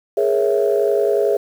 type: chord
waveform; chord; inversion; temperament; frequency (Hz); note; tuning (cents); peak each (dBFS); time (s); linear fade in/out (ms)
sine; A# half-diminished seventh; third; equal with one note detuned; 415.3 / 466.2 / 549.3 / 659.3; G#4 / A#4 / C#5 / E5; 0 / 0 / -16 / 0; -16 / -22 / -20 / -21; 0.17-1.37; 5
effects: tanh soft clip ceiling -5 dBFS + 7-bit